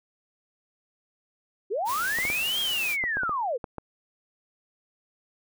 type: linear two-way sweep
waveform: sine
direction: up then down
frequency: 349.2 to 3284 to 437.6 Hz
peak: -25 dBFS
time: 1.7-3.58 s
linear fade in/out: 20 ms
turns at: 2.6 s
type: noise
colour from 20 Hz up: white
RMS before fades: -35 dBFS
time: 1.85-2.97 s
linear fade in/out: 50 ms
type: clicks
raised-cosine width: 1 ms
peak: -20 dBFS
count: 9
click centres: 2.187 / 2.252 / 2.301 / 3.039 / 3.17 / 3.234 / 3.294 / 3.642 / 3.783 s
effects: none